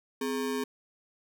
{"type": "ring-modulated tone", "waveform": "square", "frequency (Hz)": 338.1, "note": "E4", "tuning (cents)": 44, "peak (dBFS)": -27, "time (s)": [0.21, 0.64], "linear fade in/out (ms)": 5, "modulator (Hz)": 80.8, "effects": []}